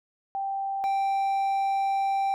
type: tone pair in turn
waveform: sine / triangle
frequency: 784 / 784 Hz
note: G5 / G5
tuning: 0 / 0 cents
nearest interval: unison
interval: 0 cents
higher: neither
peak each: -27 / -21 dBFS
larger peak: second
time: 0.35-0.84 / 0.84-2.34 s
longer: second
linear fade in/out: 0 ms
effects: none